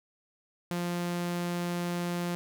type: tone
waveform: sawtooth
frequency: 174.61 Hz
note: F3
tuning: in tune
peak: -26 dBFS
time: 0.71-2.35 s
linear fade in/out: 0 ms
effects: none